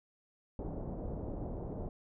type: low-pass noise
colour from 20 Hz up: pink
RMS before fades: -40 dBFS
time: 0.59-1.89 s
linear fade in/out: 2 ms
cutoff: 680 Hz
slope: 24 dB/octave
effects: none